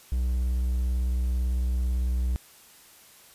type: tone with vibrato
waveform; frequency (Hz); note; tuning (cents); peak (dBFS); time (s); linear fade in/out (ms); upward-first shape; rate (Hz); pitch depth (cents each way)
triangle; 62.2; B1; +13; -21; 0.12-2.36; 0; sine; 18; 33
effects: white hiss -53 dBFS RMS until 3.34 s + resampled to 32000 Hz